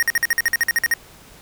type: tone bursts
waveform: square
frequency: 1864.7 Hz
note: A#6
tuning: in tune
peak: -15 dBFS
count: 13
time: 0-0.938 s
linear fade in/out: 0 ms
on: 26 ms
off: 50 ms
effects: pink hiss -46 dBFS RMS until 1.41 s